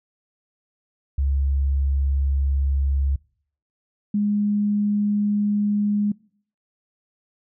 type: tone pair in turn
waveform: sine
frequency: 68.9 / 206.5 Hz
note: C#2 / G#3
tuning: -10 / -10 cents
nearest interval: octave + perfect fifth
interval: 1900 cents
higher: second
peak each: -18 dBFS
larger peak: neither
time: 1.18-3.16 / 4.14-6.12 s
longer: neither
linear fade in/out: 5 ms
effects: noise-tail reverb RT60 0.6 s tail -25 dB re dry